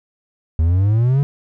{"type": "exponential sweep", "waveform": "triangle", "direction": "up", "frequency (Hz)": [77.78, 145.1], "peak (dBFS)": -10, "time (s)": [0.59, 1.23], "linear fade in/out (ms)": 0, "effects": []}